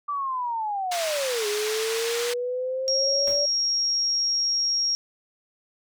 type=linear two-way sweep; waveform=sine; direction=down then up; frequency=1174.7 to 412.8 to 578 Hz; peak=-25 dBFS; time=0.08-3.46 s; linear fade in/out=10 ms; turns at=1.47 s
type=band-pass noise; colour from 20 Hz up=white; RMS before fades=-31 dBFS; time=0.91-2.34 s; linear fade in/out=10 ms; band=910 to 5900 Hz; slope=12 dB/octave
type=tone; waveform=sine; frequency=5588 Hz; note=F8; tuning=in tune; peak=-21 dBFS; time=2.88-4.95 s; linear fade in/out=0 ms
type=noise with exponential decay; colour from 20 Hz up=pink; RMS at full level=-36 dBFS; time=3.27-3.53 s; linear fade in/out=2 ms; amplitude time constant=55 ms
effects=none